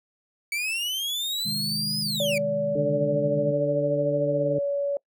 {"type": "linear two-way sweep", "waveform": "40% pulse", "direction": "up then down", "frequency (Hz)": [2266, 5080, 2266], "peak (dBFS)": -25, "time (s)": [0.52, 2.38], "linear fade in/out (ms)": 2, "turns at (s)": 2}
{"type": "chord", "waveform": "sine", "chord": "Ab major", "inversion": "first", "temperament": "just", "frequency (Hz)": [129.78, 155.74, 207.7], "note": ["C3", "Eb3", "Ab3"], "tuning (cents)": [-14, 2, 0], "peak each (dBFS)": [-39, -34, -33], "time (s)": [1.45, 3.52], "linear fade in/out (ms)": 10}
{"type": "tone with pitch glide", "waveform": "sine", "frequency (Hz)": [574, 566.1], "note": ["D5", "C#5"], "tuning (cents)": [-40, 36], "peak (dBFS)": -23, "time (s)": [2.2, 4.97], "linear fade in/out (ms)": 2, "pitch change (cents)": -24, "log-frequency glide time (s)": [4.22, 4.52]}
{"type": "harmonic tone", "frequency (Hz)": 146.83, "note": "D3", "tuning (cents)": 0, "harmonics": [1, 2, 3, 4], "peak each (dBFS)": [-29, -30, -29, -34], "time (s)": [2.75, 4.59], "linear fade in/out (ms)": 5}
{"effects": ["noise-tail reverb RT60 0.1 s tail -24 dB re dry"]}